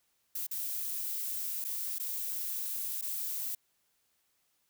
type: noise with dropouts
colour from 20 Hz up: violet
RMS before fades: -36 dBFS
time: 0.35-3.55 s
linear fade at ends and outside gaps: 5 ms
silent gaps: 0.468-0.511 / 1.643-1.648 / 1.985-1.997 / 3.013-3.023 s
effects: white hiss -75 dBFS RMS until 4.69 s